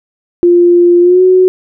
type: tone with pitch glide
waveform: sine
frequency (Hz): 349.2 to 370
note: F4 to F#4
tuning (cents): 0 to 0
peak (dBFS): -3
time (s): 0.43-1.48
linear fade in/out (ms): 0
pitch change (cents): +100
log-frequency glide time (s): 1.01-1.22
effects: none